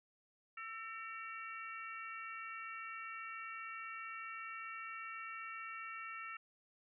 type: harmonic tone with a mistuned harmonic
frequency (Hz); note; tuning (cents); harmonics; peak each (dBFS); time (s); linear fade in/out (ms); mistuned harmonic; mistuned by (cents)
455.5; A#4; -40; 3 / 4 / 5 / 6; -47 / -51 / -51 / -52; 0.57-6.37; 5; 3; -47
effects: none